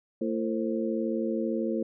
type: harmonic tone with a mistuned harmonic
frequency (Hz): 112.8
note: A2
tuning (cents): +44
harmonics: 2 / 3 / 4 / 5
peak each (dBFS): -30 / -31 / -34 / -34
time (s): 0.21-1.83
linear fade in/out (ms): 5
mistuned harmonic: 5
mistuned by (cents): -110
effects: none